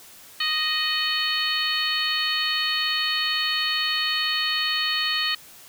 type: harmonic tone with a mistuned harmonic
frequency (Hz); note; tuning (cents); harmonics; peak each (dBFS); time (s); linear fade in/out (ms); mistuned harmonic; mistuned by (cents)
622.3; D#5; 0; 2 / 3 / 4 / 5 / 6 / 7; -32 / -28 / -31 / -27 / -31 / -27; 0.4-5.35; 5; 5; -44
effects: white hiss -47 dBFS RMS until 5.68 s